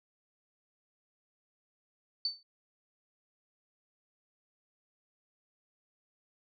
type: tone with exponential decay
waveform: sine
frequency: 4530 Hz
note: C#8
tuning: 37 cents sharp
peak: -26 dBFS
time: 2.25-2.43 s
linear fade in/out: 2 ms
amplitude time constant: 38 ms
effects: none